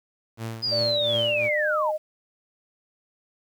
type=tone with tremolo; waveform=sawtooth; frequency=113.2 Hz; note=A2; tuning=50 cents sharp; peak=-25 dBFS; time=0.37-1.5 s; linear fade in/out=50 ms; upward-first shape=triangle; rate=2.8 Hz; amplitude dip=80%
type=linear sweep; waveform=sine; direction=down; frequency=5010 to 784 Hz; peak=-23 dBFS; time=0.62-1.92 s; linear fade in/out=20 ms
type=tone with pitch glide; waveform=sine; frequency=587.3 to 615.8 Hz; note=D5 to D#5; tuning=0 to -18 cents; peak=-24 dBFS; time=0.71-1.98 s; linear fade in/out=20 ms; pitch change=+82 cents; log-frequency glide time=1.22-1.84 s
effects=9-bit